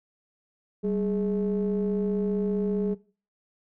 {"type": "ring-modulated tone", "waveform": "triangle", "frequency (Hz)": 111.2, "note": "A2", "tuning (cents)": 19, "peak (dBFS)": -19, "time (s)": [0.83, 2.95], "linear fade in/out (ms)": 20, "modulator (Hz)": 306, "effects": ["noise-tail reverb RT60 0.4 s tail -20 dB re dry"]}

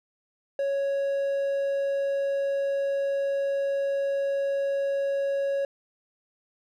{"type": "tone", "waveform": "triangle", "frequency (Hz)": 554.4, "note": "C#5", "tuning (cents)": 0, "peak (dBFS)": -22, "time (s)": [0.59, 5.65], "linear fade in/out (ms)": 2, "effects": []}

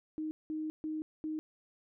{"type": "tone bursts at uneven times", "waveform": "sine", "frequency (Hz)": 311.1, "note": "D#4", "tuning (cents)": 0, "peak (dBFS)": -34, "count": 4, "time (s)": [[0.18, 0.31], [0.5, 0.7], [0.84, 1.02], [1.24, 1.39]], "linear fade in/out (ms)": 0, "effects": []}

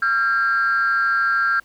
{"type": "ring-modulated tone", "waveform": "triangle", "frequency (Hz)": 116.54, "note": "A#2", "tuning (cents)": 0, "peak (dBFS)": -10, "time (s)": [0.02, 1.6], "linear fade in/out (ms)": 5, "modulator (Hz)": 1490, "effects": ["tanh soft clip ceiling -10 dBFS", "pink hiss -55 dBFS RMS until 1.64 s"]}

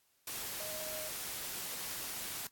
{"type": "tone in noise", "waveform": "sine", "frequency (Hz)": 622, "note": "D#5", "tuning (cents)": -1, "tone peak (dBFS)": -44, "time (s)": [0.6, 1.09], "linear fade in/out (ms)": 2, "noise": "white", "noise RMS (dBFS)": -41, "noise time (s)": [0.27, 2.47], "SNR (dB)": -6, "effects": ["white hiss -73 dBFS RMS until 2.51 s", "AAC 64 kbps"]}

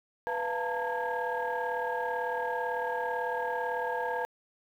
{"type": "tone cluster", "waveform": "sine", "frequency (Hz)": [493.5, 689, 883, 921, 1635], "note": ["B4", "F5", "A5", "A#5", "G#6"], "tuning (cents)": [-1, -24, 6, -21, -28], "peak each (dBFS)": [-33, -37, -35, -35, -36], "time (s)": [0.27, 4.25], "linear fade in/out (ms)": 0, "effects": ["tanh soft clip ceiling -22 dBFS", "10-bit"]}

